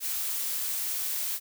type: noise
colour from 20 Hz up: blue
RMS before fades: -31 dBFS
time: 0-1.4 s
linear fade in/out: 50 ms
effects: none